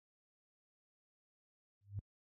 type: tone with exponential growth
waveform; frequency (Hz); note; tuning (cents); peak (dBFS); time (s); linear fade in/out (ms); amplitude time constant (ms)
sine; 100; G2; +35; -34; 1.81-1.99; 0; 37
effects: high-pass 60 Hz 12 dB/octave